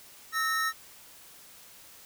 square tone pair together, 1303 / 1842.7 Hz, E6 / A#6, -20 / -21 cents, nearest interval tritone, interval 599 cents, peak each -30 / -30 dBFS, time 0.32-0.73 s, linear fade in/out 50 ms, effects white hiss -52 dBFS RMS until 2.05 s

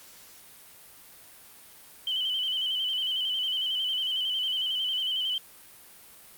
sine tone with vibrato, 3058 Hz, G7, 44 cents flat, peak -26 dBFS, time 2.07-5.38 s, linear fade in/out 2 ms, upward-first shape square, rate 11 Hz, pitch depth 43 cents each way, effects white hiss -51 dBFS RMS until 6.37 s + Opus 48 kbps

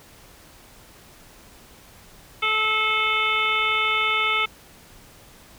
harmonic tone with a mistuned harmonic, 434.6 Hz, A4, 21 cents flat, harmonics 1 / 2 / 3 / 5 / 6 / 7 / 8, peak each -34 / -34 / -24 / -23 / -29 / -29 / -29 dBFS, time 2.42-4.46 s, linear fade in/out 10 ms, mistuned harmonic 8, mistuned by +37 cents, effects pink hiss -49 dBFS RMS until 5.58 s

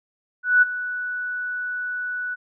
sine tone with ADSR envelope, 1480 Hz, F#6, in tune, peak -10 dBFS, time 0.43-2.36 s, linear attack 190 ms, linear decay 20 ms, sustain -15 dB, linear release 28 ms, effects none

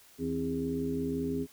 harmonic tone with a mistuned harmonic, 81.9 Hz, E2, 11 cents flat, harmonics 1 / 2 / 3 / 4 / 5, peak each -43 / -38 / -32 / -43 / -35 dBFS, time 0.18-1.47 s, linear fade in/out 50 ms, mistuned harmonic 3, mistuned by +110 cents, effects white hiss -58 dBFS RMS until 1.52 s

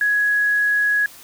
sine tone, 1672 Hz, G#6, 11 cents sharp, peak -15 dBFS, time 0.01-1.06 s, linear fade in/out 2 ms, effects white hiss -43 dBFS RMS until 1.23 s

